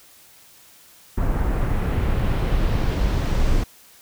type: noise with low-pass filter sweep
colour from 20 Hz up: brown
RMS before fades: -20 dBFS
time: 1.17-3.64 s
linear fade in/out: 10 ms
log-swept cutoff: 1400 to 8000 Hz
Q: 0.93
effects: white hiss -50 dBFS RMS until 4.01 s